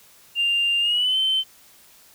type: tone with pitch glide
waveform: sine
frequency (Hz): 2794 to 3082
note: F7 to G7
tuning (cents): 0 to -30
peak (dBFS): -17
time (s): 0.35-1.44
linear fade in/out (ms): 50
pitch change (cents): +170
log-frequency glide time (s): 0.8-1.17
effects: tanh soft clip ceiling -14 dBFS + white hiss -52 dBFS RMS until 2.14 s